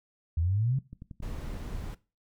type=exponential sweep; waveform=sine; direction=up; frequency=77.78 to 140 Hz; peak=-24 dBFS; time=0.37-0.79 s; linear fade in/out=5 ms
type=click train; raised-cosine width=5 ms; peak=-30 dBFS; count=11; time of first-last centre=0.93-1.839 s; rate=11 Hz
type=noise; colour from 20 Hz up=brown; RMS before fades=-37 dBFS; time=1.22-1.95 s; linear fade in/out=10 ms
effects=noise-tail reverb RT60 0.3 s tail -19 dB re dry